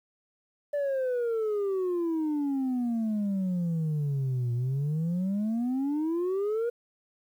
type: exponential two-way sweep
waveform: sine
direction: down then up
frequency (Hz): 587.3 to 118.3 to 481.8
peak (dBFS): -23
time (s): 0.73-6.7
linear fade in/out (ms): 10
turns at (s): 4.53
effects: tanh soft clip ceiling -25 dBFS + 10-bit